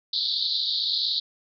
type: band-pass noise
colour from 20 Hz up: pink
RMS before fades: -26 dBFS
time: 0.13-1.2 s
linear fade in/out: 5 ms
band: 3600 to 4600 Hz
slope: 96 dB/octave
effects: none